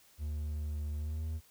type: tone with pitch glide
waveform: triangle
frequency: 75.1 to 79.15 Hz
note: D2 to D#2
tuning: +39 to +30 cents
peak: -32 dBFS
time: 0.18-1.41 s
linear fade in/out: 50 ms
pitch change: +91 cents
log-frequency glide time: 0.97-1.24 s
effects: white hiss -63 dBFS RMS until 1.5 s